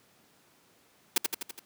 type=noise with echo; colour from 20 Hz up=white; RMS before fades=-23 dBFS; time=1.16-1.18 s; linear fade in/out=5 ms; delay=83 ms; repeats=5; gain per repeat=-4 dB; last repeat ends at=1.595 s; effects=pink hiss -63 dBFS RMS until 1.65 s + high-pass 150 Hz 12 dB/octave